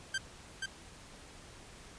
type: tone with echo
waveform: sawtooth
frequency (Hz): 1568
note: G6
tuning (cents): 0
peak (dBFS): -28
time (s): 0.14-0.18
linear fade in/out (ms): 5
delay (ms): 480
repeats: 1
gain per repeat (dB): -3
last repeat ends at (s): 0.66
effects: pink hiss -53 dBFS RMS until 1.98 s + resampled to 22050 Hz